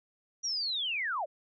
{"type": "linear sweep", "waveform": "sine", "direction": "down", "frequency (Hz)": [5830, 526], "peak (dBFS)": -30, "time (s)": [0.43, 1.26], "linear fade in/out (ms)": 20, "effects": []}